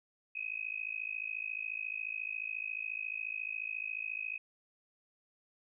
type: tone with amplitude modulation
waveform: sine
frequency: 2534 Hz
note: D#7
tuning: 31 cents sharp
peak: -32 dBFS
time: 0.35-4.38 s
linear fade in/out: 10 ms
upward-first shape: sine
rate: 54.2 Hz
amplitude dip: 100%
effects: none